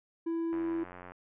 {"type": "tone", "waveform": "triangle", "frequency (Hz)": 331.7, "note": "E4", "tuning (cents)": 11, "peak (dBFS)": -28, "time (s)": [0.26, 0.84], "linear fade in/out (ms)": 10}
{"type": "click train", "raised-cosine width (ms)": 0.5, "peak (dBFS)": -30, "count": 54, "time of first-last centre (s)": [0.53, 1.12], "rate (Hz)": 89.9}
{"effects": ["low-pass 2000 Hz 12 dB/octave"]}